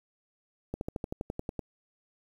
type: slowing click train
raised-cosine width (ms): 2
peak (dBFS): -20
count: 11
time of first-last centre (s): 0.74-1.592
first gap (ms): 71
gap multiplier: 1.04
effects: 9-bit